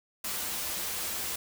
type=noise with comb filter; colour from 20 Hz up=white; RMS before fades=-34 dBFS; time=0.24-1.36 s; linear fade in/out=5 ms; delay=7.2 ms; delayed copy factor=-0.5; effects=none